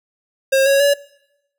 square tone with pitch steps, 537 / 552.7 / 568.9 Hz, C5 / C#5 / C#5, +45 / -5 / +45 cents, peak -12 dBFS, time 0.52-0.94 s, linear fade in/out 10 ms, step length 140 ms, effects noise-tail reverb RT60 0.8 s tail -21 dB re dry

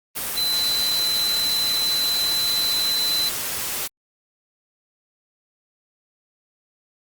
sine tone in noise, 4030 Hz, B7, 34 cents sharp, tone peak -20 dBFS, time 0.36-3.3 s, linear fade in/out 20 ms, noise white, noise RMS -27 dBFS, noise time 0.15-3.88 s, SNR +4 dB, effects Opus 32 kbps

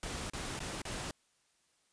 pink noise with dropouts, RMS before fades -40 dBFS, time 0.03-1.11 s, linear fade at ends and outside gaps 1 ms, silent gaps 0.299-0.334 / 0.592-0.603 / 0.818-0.852 s, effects white hiss -73 dBFS RMS until 1.92 s + resampled to 22050 Hz

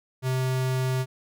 square tone, 129.6 Hz, C3, 16 cents flat, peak -24 dBFS, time 0.22-1.06 s, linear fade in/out 50 ms, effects none

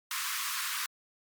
pink high-pass noise, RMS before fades -34 dBFS, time 0.11-0.86 s, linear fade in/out 2 ms, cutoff 1000 Hz, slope 96 dB/octave, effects MP3 96 kbps

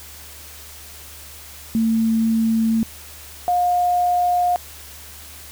sine tone pair in turn, 224.5 / 712.7 Hz, A3 / F5, +35 / +35 cents, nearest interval octave + minor sixth, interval 2000 cents, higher second, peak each -15 dBFS, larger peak neither, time 1.75-2.83 / 3.48-4.56 s, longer neither, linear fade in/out 0 ms, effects added 74 Hz sine -44 dBFS peak until 5.51 s + white hiss -40 dBFS RMS until 5.51 s

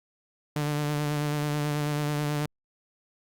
sawtooth tone with vibrato, 148 Hz, D3, 14 cents sharp, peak -22 dBFS, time 0.56-2.46 s, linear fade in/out 2 ms, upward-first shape sine, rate 9.2 Hz, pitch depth 24 cents each way, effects Opus 48 kbps

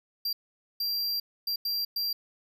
square tone bursts at uneven times, 4738 Hz, D8, 14 cents sharp, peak -28 dBFS, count 5, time 0.25-0.33 / 0.8-1.2 / 1.47-1.56 / 1.65-1.85 / 1.96-2.13 s, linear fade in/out 5 ms, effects none

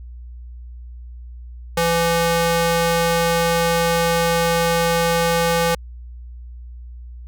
square tone with high-pass filter, 168.1 Hz, E3, 34 cents sharp, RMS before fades -18 dBFS, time 1.77-5.75 s, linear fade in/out 5 ms, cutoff 380 Hz, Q 0.94, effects added 60 Hz sine -33 dBFS peak until 7.27 s

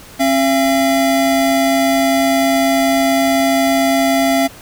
square tone pair together, 269.6 / 679.3 Hz, C#4 / F5, -48 / -48 cents, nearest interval octave + major third, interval 1600 cents, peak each -15 dBFS, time 0.19-4.48 s, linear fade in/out 20 ms, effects pink hiss -38 dBFS RMS until 4.61 s

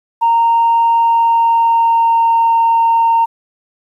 sine tone with pitch glide, 925 to 918.1 Hz, A#5 to A#5, -14 to -27 cents, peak -7 dBFS, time 0.21-3.26 s, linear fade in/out 20 ms, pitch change -13 cents, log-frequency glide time 0.94-2.5 s, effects tanh soft clip ceiling -5 dBFS + 8-bit

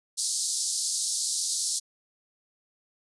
white band-pass noise, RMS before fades -29 dBFS, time 0.17-1.8 s, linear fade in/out 20 ms, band 4100 to 10000 Hz, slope 48 dB/octave, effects resampled to 24000 Hz

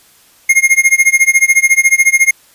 square tone with tremolo, 2137 Hz, C7, 36 cents sharp, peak -4 dBFS, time 0.49-2.31 s, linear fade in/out 5 ms, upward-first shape sine, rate 14 Hz, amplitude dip 95%, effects white hiss -47 dBFS RMS until 2.54 s + resampled to 32000 Hz

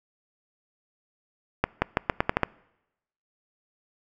accelerating click train, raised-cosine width 0.5 ms, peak -5 dBFS, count 8, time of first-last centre 1.64-2.433 s, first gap 180 ms, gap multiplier 0.84, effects noise-tail reverb RT60 0.9 s tail -24 dB re dry

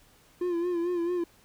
triangle tone with vibrato, 347.8 Hz, F4, 7 cents flat, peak -24 dBFS, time 0.41-1.24 s, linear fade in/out 5 ms, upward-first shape sine, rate 4.5 Hz, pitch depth 57 cents each way, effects pink hiss -60 dBFS RMS until 1.44 s

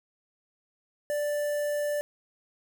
square tone with notch filter, 587.3 Hz, D5, in tune, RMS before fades -29 dBFS, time 1.1-2.01 s, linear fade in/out 0 ms, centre 3700 Hz, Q 0.55, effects 10-bit

